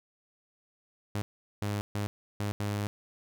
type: tone bursts at uneven times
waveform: sawtooth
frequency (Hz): 102.9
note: G#2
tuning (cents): -16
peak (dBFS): -26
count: 5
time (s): 1.15-1.22 / 1.62-1.81 / 1.95-2.07 / 2.4-2.52 / 2.6-2.87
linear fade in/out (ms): 0
effects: none